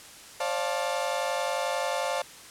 35% pulse chord, D minor seventh, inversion third, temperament equal with one note detuned, 536.1 / 587.3 / 698.5 / 880 Hz, C5 / D5 / F5 / A5, +42 / 0 / 0 / 0 cents, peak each -30 / -31 / -31 / -32 dBFS, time 0.4-2.22 s, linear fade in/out 5 ms, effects white hiss -47 dBFS RMS until 2.5 s + low-pass 10000 Hz 12 dB/octave

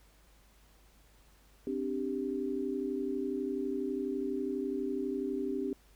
sine chord, C suspended second, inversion none, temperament equal, 261.6 / 293.7 / 392 Hz, C4 / D4 / G4, 0 / 0 / 0 cents, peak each -36 / -37 / -35 dBFS, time 1.67-5.73 s, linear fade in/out 2 ms, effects added 50 Hz sine -61 dBFS peak until 5.95 s + pink hiss -65 dBFS RMS until 5.95 s

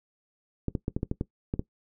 clicks, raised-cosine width 3 ms, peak -15 dBFS, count 9, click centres 0.683 / 0.752 / 0.881 / 0.965 / 1.031 / 1.114 / 1.211 / 1.539 / 1.594 s, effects noise-tail reverb RT60 0.1 s tail -18 dB re dry

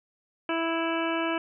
harmonic tone, 329.6 Hz, E4, in tune, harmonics 1 / 2 / 3 / 4 / 5 / 7 / 8 / 9, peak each -29 / -32 / -34 / -35 / -36 / -37 / -38 / -39 dBFS, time 0.49-1.38 s, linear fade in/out 2 ms, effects none

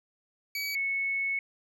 25% pulse / sine tone pair in turn, 2275 / 2204 Hz, C#7 / C#7, +44 / -11 cents, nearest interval minor second, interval 55 cents, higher first, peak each -27 dBFS, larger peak neither, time 0.55-0.75 / 0.75-1.39 s, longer second, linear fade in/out 2 ms, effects none

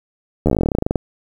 slowing click train, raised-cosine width 2 ms, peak -3 dBFS, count 20, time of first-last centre 0.46-0.957 s, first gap 12 ms, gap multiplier 1.08, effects 7-bit

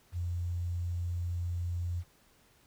sine tone with quantisation, 87.31 Hz, F2, in tune, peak -31 dBFS, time 0.12-2.04 s, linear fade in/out 50 ms, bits 10, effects pink hiss -65 dBFS RMS until 2.66 s

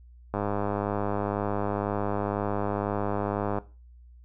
click train, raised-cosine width 1 ms, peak -15 dBFS, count 332, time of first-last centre 0.34-3.585 s, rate 102 Hz, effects noise-tail reverb RT60 0.3 s tail -17 dB re dry + added 60 Hz sine -48 dBFS peak until 4.24 s

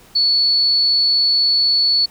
sine tone, 4428 Hz, C#8, 3 cents flat, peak -12 dBFS, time 0.15-2.06 s, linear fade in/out 10 ms, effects pink hiss -47 dBFS RMS until 2.1 s

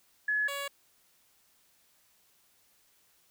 sine / 10% pulse tone pair in turn, 1700 / 562.4 Hz, G#6 / C#5, +40 / +25 cents, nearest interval octave + perfect fifth, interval 1915 cents, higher first, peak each -26 dBFS, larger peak neither, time 0.28-0.48 / 0.48-0.68 s, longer neither, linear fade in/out 5 ms, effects white hiss -67 dBFS RMS until 3.3 s

